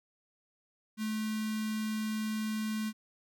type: tone with notch filter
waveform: square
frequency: 216.5 Hz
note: A3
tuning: 28 cents flat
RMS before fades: -34 dBFS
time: 0.97-2.93 s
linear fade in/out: 50 ms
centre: 630 Hz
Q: 0.64
effects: none